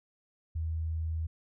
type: tone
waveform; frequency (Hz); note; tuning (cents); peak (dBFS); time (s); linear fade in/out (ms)
sine; 80.5; E2; -41; -30; 0.55-1.27; 10
effects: none